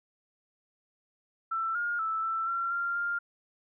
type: tone with pitch steps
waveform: sine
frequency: 1334 / 1420 / 1317 / 1331 / 1366 / 1388 / 1400 Hz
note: E6 / F6 / E6 / E6 / F6 / F6 / F6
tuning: +20 / +28 / -2 / +16 / -39 / -11 / +4 cents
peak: -28 dBFS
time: 1.51-3.19 s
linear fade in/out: 10 ms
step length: 240 ms
effects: none

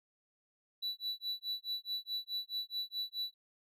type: tone with tremolo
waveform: triangle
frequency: 3951 Hz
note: B7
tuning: in tune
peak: -32 dBFS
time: 0.82-3.34 s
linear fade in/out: 10 ms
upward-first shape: sine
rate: 4.7 Hz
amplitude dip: 100%
effects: none

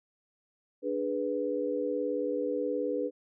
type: chord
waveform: sine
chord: G# diminished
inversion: second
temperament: equal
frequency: 293.7 / 415.3 / 493.9 Hz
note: D4 / G#4 / B4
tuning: 0 / 0 / 0 cents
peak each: -34 / -34 / -31 dBFS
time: 0.82-3.11 s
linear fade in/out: 50 ms
effects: none

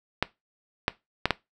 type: clicks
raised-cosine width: 0.3 ms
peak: -5 dBFS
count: 4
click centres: 0.226 / 0.881 / 1.256 / 1.307 s
effects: noise-tail reverb RT60 0.2 s tail -19 dB re dry

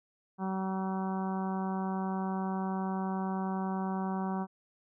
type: harmonic tone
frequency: 190.1 Hz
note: F#3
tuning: 47 cents sharp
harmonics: 1 / 2 / 3 / 4 / 5 / 6 / 7 / 8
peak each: -32 / -41 / -48 / -39 / -41 / -45 / -50 / -52 dBFS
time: 0.38-4.47 s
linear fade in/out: 50 ms
effects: none

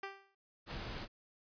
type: tone with exponential decay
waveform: 10% pulse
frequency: 392 Hz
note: G4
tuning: in tune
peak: -30 dBFS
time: 0.03-0.35 s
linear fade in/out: 5 ms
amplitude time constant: 68 ms
type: noise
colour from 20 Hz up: pink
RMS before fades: -43 dBFS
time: 0.66-1.08 s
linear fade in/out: 50 ms
effects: resampled to 11025 Hz

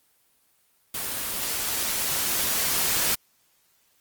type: noise with level ramp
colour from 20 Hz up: white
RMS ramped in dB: -30 to -23 dBFS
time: 0.94-3.15 s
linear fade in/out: 5 ms
effects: white hiss -65 dBFS RMS until 4 s + Opus 24 kbps

